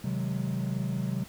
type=chord; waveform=triangle; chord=Ab dominant seventh; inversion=first; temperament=equal with one note detuned; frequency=130.81 / 155.56 / 185.75 / 207.7 Hz; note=C3 / Eb3 / Gb3 / Ab3; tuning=0 / 0 / +7 / 0 cents; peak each=-30 / -35 / -30 / -35 dBFS; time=0.04-1.24 s; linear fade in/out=5 ms; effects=pink hiss -50 dBFS RMS until 1.28 s